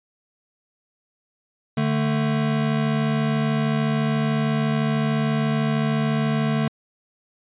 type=tone pair together; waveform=square; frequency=148.1 / 221.9 Hz; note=D3 / A3; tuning=+15 / +15 cents; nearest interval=perfect fifth; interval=700 cents; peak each=-23 dBFS; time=1.77-6.68 s; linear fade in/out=5 ms; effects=resampled to 8000 Hz